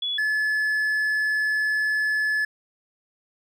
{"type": "tone pair in turn", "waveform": ["sine", "triangle"], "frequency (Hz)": [3401, 1720.3], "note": ["G#7", "A6"], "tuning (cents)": [40, -39], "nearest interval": "octave", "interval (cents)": 1179, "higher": "first", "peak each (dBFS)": [-24, -19], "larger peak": "second", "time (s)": [[0.02, 0.18], [0.18, 2.45]], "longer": "second", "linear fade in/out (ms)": 5, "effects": []}